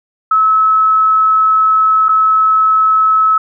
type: tone with dropouts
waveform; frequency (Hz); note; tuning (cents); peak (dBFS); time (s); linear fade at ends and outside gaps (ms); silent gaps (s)
sine; 1295; E6; -31; -7; 0.31-3.38; 5; 2.085-2.09
effects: none